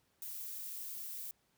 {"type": "noise", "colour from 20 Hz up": "violet", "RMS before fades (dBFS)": -44, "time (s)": [0.22, 1.31], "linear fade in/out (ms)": 0, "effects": ["pink hiss -75 dBFS RMS until 1.57 s", "high-pass 60 Hz 12 dB/octave"]}